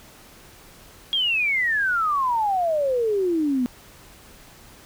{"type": "exponential sweep", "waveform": "sine", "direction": "down", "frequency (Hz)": [3304, 240.4], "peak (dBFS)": -19, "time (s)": [1.13, 3.66], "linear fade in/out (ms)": 0, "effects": ["pink hiss -48 dBFS RMS until 4.85 s"]}